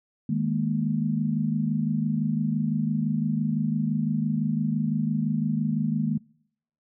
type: chord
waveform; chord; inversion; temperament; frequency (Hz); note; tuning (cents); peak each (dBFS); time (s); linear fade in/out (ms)
sine; D# suspended fourth; none; just; 155.56 / 207.4 / 233.3; D#3 / G#3 / A#3; 0 / -2 / +2; -27; 0.29-6.18; 5
effects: noise-tail reverb RT60 0.7 s tail -25 dB re dry